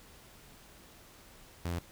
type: tone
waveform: sawtooth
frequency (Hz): 86.2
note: F2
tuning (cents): -22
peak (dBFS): -29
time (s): 1.65-1.79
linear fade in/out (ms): 0
effects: pink hiss -56 dBFS RMS until 1.91 s